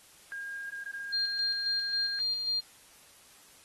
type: tone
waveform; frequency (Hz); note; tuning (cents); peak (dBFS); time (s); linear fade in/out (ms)
sine; 1618; G#6; -46; -36; 0.32-2.19; 0
type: tone with tremolo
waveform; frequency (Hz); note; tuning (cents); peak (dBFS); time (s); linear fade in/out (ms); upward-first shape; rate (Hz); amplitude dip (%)
sine; 4200; C8; +6; -27; 1.12-2.61; 20; square; 3.7; 40
effects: white hiss -57 dBFS RMS until 3.64 s + AAC 32 kbps